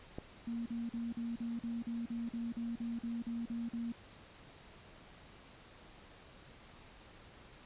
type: click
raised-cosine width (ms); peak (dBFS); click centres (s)
2; -27; 0.185
type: tone bursts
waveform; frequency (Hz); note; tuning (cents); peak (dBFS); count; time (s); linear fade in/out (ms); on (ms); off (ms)
sine; 233.1; A#3; 0; -36; 15; 0.47-3.922; 5; 190; 43
effects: pink hiss -57 dBFS RMS until 7.65 s + resampled to 8000 Hz